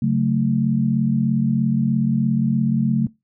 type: chord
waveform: sine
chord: F# minor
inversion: second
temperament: just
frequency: 138.75 / 185 / 222 Hz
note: C#3 / F#3 / A3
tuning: +2 / 0 / +16 cents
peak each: -20 / -22 / -19 dBFS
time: 0.02-3.07 s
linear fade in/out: 5 ms
effects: noise-tail reverb RT60 0.2 s tail -21 dB re dry